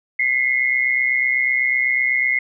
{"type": "tone pair together", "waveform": "sine", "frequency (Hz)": [2021, 2149], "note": ["B6", "C7"], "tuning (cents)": [39, 46], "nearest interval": "minor second", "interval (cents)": 107, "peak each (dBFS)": [-19, -18], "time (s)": [0.19, 2.39], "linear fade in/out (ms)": 5, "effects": []}